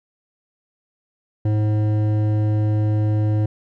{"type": "tone with hard clipping", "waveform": "sine", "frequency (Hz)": 106.5, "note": "G#2", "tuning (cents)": 44, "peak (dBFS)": -18, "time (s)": [1.45, 3.46], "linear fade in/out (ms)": 5, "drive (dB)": 11, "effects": []}